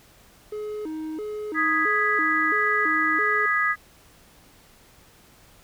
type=tone with vibrato; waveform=triangle; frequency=364.4 Hz; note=F#4; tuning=26 cents flat; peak=-27 dBFS; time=0.52-3.46 s; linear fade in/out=5 ms; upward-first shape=square; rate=1.5 Hz; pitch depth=260 cents each way
type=chord; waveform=sine; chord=G# minor; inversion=second; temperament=equal; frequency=1244.5 / 1661.2 / 1975.5 Hz; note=D#6 / G#6 / B6; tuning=0 / 0 / 0 cents; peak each=-24 dBFS; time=1.54-3.76 s; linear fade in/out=50 ms
effects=pink hiss -54 dBFS RMS until 5.63 s